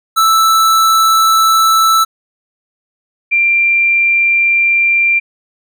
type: tone pair in turn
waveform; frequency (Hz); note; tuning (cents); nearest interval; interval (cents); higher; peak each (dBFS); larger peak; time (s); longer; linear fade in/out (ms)
square / sine; 1318.5 / 2372; E6 / D7; 0 / +17; minor seventh; 1017; second; -8; neither; 0.16-2.05 / 3.31-5.2; neither; 20
effects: none